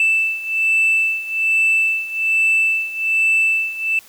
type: beating tone pair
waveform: sine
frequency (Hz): 2646 / 2647.2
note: E7 / E7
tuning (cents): +6 / +7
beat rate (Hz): 1.2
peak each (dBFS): -15 / -18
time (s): 0-3.99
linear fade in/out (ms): 2
effects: tanh soft clip ceiling -10 dBFS + white hiss -46 dBFS RMS until 4.08 s